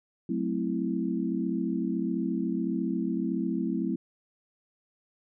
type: chord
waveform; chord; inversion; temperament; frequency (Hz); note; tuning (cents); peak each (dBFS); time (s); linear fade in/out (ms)
sine; F# half-diminished seventh; none; equal with one note detuned; 185.96 / 220 / 261.6 / 329.6; F#3 / A3 / C4 / E4; +9 / 0 / 0 / 0; -32; 0.29-3.96; 5
effects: none